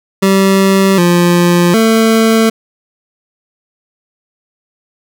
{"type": "tone with pitch steps", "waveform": "25% pulse", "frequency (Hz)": [193.6, 174.6, 223.6], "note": ["G3", "F3", "A3"], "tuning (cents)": [-21, 0, 28], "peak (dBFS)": -3, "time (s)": [0.22, 2.5], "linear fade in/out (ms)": 10, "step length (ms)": 760, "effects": []}